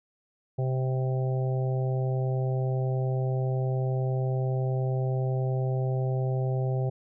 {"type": "harmonic tone", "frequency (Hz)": 130.2, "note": "C3", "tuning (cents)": -8, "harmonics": [1, 3, 4, 5, 6], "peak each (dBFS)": [-25, -35, -37, -39, -41], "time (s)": [0.58, 6.9], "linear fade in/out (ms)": 10, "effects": []}